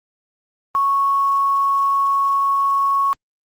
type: tone with quantisation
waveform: sine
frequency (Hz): 1106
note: C#6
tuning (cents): -4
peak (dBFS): -14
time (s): 0.75-3.13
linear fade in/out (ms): 0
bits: 7
effects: Opus 24 kbps